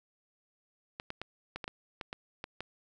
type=clicks; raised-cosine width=0.3 ms; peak=-22 dBFS; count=10; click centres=0.999 / 1.104 / 1.216 / 1.56 / 1.642 / 1.679 / 2.012 / 2.129 / 2.441 / 2.606 s; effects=none